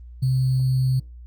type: tone with sample-and-hold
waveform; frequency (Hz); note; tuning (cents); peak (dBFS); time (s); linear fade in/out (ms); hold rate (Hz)
sine; 130; C3; -11; -17; 0.22-1; 10; 4410
effects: added 60 Hz sine -38 dBFS peak until 1.26 s + Opus 24 kbps